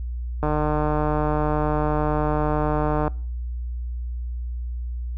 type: click train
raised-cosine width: 1 ms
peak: -10 dBFS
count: 401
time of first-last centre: 0.43-3.079 s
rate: 151 Hz
effects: noise-tail reverb RT60 0.5 s tail -25 dB re dry + added 60 Hz sine -26 dBFS peak until 5.17 s